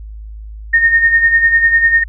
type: tone with tremolo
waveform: sine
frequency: 1838 Hz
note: A#6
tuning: 25 cents flat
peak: -5 dBFS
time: 0.73-2.04 s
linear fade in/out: 10 ms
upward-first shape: sine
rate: 10 Hz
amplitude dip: 60%
effects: added 53 Hz sine -27 dBFS peak until 2.08 s